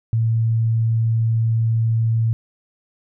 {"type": "tone", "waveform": "sine", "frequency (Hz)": 113.4, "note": "A#2", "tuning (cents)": -47, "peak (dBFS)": -15, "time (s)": [0.13, 2.33], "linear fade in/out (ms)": 0, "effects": []}